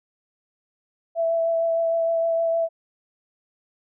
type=tone with vibrato; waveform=sine; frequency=663 Hz; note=E5; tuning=10 cents sharp; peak=-19 dBFS; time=1.15-2.69 s; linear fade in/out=50 ms; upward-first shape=triangle; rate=6.5 Hz; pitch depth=15 cents each way; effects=none